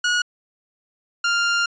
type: tone pair in turn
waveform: sawtooth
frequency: 1452 / 1397.3 Hz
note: F#6 / F6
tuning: -33 / 0 cents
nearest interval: minor second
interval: 67 cents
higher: first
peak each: -14 dBFS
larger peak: neither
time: 0.04-0.22 / 1.24-1.66 s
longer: second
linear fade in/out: 5 ms
effects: resampled to 16000 Hz